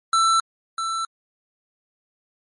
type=tone with echo; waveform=square; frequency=1333 Hz; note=E6; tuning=19 cents sharp; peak=-16 dBFS; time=0.13-0.4 s; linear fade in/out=2 ms; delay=650 ms; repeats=1; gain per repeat=-8 dB; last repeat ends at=1.05 s; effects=MP3 48 kbps